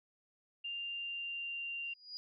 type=tone with pitch glide; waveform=sine; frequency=2794 to 2776 Hz; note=F7 to F7; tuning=0 to -11 cents; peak=-38 dBFS; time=0.64-1.94 s; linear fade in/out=10 ms; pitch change=-11 cents; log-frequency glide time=0.75-1.72 s
type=tone with exponential growth; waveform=sine; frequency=4892 Hz; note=D#8; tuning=30 cents flat; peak=-39 dBFS; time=1.84-2.17 s; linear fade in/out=0 ms; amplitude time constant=71 ms
effects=none